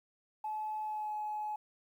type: tone with pitch glide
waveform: sine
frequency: 859 to 848.2 Hz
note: A5 to G#5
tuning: -42 to +36 cents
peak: -34 dBFS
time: 0.44-1.56 s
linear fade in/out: 5 ms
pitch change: -22 cents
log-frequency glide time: 0.82-1.12 s
effects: tanh soft clip ceiling -30 dBFS + 11-bit